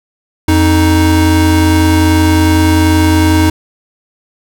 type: tone pair together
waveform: square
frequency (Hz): 87.31 / 312.6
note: F2 / D#4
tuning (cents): 0 / +8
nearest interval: octave + minor seventh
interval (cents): 2208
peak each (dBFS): -10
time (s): 0.48-3.5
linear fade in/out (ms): 5
effects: none